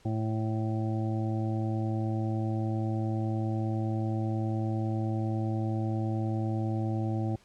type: harmonic tone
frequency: 110 Hz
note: A2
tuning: in tune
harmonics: 1 / 2 / 3 / 5 / 6 / 7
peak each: -29 / -35 / -35 / -43 / -46 / -41 dBFS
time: 0.05-7.36 s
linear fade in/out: 5 ms
effects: pink hiss -61 dBFS RMS until 7.44 s + low-pass 8000 Hz 12 dB/octave